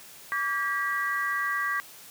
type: tone cluster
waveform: sine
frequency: 1155 / 1611 / 1936 Hz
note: D6 / G6 / B6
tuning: -29 / +47 / -35 cents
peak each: -30 dBFS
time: 0.32-1.8 s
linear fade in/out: 0 ms
effects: white hiss -48 dBFS RMS until 2.1 s + high-pass 80 Hz 12 dB/octave